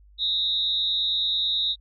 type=tone with amplitude modulation; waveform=sine; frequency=3776 Hz; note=A#7; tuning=22 cents sharp; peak=-18 dBFS; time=0.18-1.76 s; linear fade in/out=50 ms; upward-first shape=sine; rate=229 Hz; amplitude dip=80%; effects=added 50 Hz sine -50 dBFS peak until 1.8 s + AAC 48 kbps